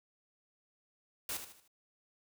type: noise with echo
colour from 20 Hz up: white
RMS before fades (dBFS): -38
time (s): 1.29-1.37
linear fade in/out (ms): 2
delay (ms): 77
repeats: 4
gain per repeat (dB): -8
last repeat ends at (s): 1.678
effects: none